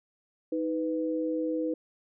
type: tone pair together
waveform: sine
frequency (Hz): 315.5 / 497.5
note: D#4 / B4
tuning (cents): +24 / +13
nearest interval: minor sixth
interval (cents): 789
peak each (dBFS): -29 / -31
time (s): 0.52-1.74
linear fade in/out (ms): 5
effects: none